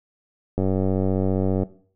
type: click train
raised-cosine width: 2 ms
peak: -10 dBFS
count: 101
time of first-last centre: 0.58-1.633 s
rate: 95 Hz
effects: noise-tail reverb RT60 0.5 s tail -18 dB re dry